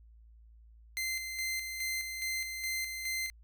sawtooth tone with tremolo, 2077 Hz, C7, 13 cents flat, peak -29 dBFS, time 0.97-3.3 s, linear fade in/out 0 ms, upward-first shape square, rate 2.4 Hz, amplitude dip 45%, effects added 56 Hz sine -54 dBFS peak until 3.43 s

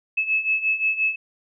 sine beating tone pair, 2595 / 2600.7 Hz, E7 / E7, -28 / -24 cents, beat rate 5.7 Hz, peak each -25 / -21 dBFS, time 0.17-1.16 s, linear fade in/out 10 ms, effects none

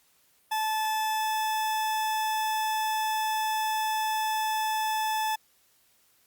40% pulse tone, 870 Hz, A5, 20 cents flat, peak -25 dBFS, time 0.51-5.36 s, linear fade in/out 10 ms, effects white hiss -65 dBFS RMS until 6.26 s + Opus 48 kbps

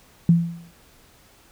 sine tone with exponential decay, 169.2 Hz, E3, 45 cents sharp, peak -9 dBFS, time 0.29-0.71 s, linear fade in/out 2 ms, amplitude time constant 91 ms, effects pink hiss -54 dBFS RMS until 1.51 s

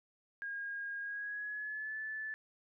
sine tone with pitch glide, 1627 to 1743.8 Hz, G#6 to A6, -36 to -16 cents, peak -38 dBFS, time 0.42-2.34 s, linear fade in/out 0 ms, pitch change +120 cents, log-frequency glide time 1-1.97 s, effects none

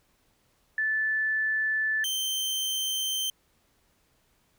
sine / sawtooth tone pair in turn, 1749 / 3116 Hz, A6 / G7, -11 / -11 cents, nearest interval minor seventh, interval 1000 cents, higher second, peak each -24 dBFS, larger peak neither, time 0.78-2.04 / 2.04-3.3 s, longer neither, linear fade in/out 2 ms, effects pink hiss -68 dBFS RMS until 4.58 s

